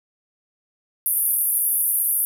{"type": "band-pass noise", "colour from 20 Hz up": "white", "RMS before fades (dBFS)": -21, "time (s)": [1.06, 2.25], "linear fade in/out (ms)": 0, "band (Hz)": [9700, 14000], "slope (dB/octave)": 96, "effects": []}